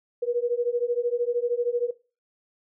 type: beating tone pair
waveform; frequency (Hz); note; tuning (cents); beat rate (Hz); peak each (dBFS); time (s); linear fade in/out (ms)
sine; 475 / 488; A#4 / B4; +33 / -21; 13; -26; 0.22-1.91; 10
effects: noise-tail reverb RT60 0.3 s tail -18 dB re dry